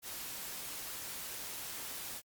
white noise, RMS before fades -43 dBFS, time 0.02-2.22 s, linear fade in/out 50 ms, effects Opus 48 kbps

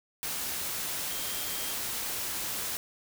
sine tone in noise, 3200 Hz, G7, 35 cents sharp, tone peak -44 dBFS, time 1.11-1.73 s, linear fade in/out 0 ms, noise white, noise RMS -34 dBFS, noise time 0.23-2.77 s, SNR -13 dB, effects none

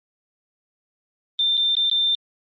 sine tone with dropouts, 3582 Hz, A7, 30 cents sharp, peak -17 dBFS, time 1.39-2.15 s, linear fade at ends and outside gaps 1 ms, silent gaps 1.571-1.576 / 1.752-1.768 / 1.899-1.913 s, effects Opus 24 kbps

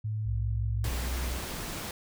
sine tone, 107.7 Hz, A2, 37 cents flat, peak -29 dBFS, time 0.04-0.89 s, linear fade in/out 10 ms
sine tone with pitch glide, 61.74 to 62.78 Hz, B1 to B1, 0 to +29 cents, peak -30 dBFS, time 0.24-1.41 s, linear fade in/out 50 ms, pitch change +29 cents, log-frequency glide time 0.95-1.25 s
pink noise, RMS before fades -37 dBFS, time 0.84-1.91 s, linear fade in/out 2 ms
effects none

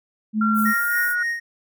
sine tone, 215.6 Hz, A3, 35 cents flat, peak -18 dBFS, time 0.33-0.74 s, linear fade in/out 50 ms
sine tone with pitch glide, 1372 to 1451.9 Hz, F6 to F#6, -31 to -33 cents, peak -20 dBFS, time 0.41-1.23 s, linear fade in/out 5 ms, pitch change +98 cents, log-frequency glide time 0.66-1.01 s
pink high-pass noise, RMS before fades -32 dBFS, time 0.54-1.16 s, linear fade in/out 50 ms, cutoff 11000 Hz, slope 24 dB/octave
triangle tone with tremolo, 1864.7 Hz, A#6, in tune, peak -19 dBFS, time 0.65-1.4 s, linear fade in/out 10 ms, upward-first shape sine, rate 3.6 Hz, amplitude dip 70%
effects none

